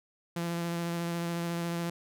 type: tone with vibrato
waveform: sawtooth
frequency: 170.3 Hz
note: F3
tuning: 43 cents flat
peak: -27 dBFS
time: 0.36-1.9 s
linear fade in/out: 5 ms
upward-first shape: square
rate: 14 Hz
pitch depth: 10 cents each way
effects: none